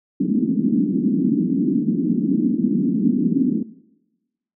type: band-pass noise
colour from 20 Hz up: white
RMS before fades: -19 dBFS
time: 0.2-3.63 s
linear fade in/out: 5 ms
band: 180 to 300 Hz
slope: 48 dB/octave
effects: noise-tail reverb RT60 1.0 s tail -19 dB re dry